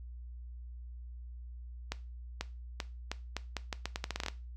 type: accelerating click train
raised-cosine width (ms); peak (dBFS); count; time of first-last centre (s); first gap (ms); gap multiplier
0.2; -17; 16; 1.92-4.284; 490; 0.8
effects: noise-tail reverb RT60 0.3 s tail -17 dB re dry + added 60 Hz sine -43 dBFS peak until 4.56 s